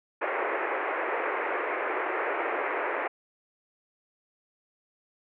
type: band-pass noise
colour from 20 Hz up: pink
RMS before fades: -30 dBFS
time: 0.21-3.08 s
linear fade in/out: 10 ms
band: 350 to 2300 Hz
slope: 48 dB/octave
effects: none